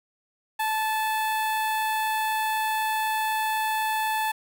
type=tone with notch filter; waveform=sawtooth; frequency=872 Hz; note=A5; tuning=16 cents flat; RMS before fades=-26 dBFS; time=0.59-4.32 s; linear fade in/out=10 ms; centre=5700 Hz; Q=1.1; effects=8-bit